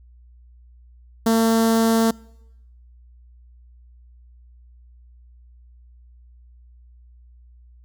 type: tone with notch filter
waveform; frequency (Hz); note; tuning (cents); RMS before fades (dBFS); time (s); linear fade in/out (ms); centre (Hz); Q
sawtooth; 226; A3; +47; -17; 1.26-2.11; 5; 2400; 1
effects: noise-tail reverb RT60 0.9 s tail -25 dB re dry + added 60 Hz sine -46 dBFS peak until 7.84 s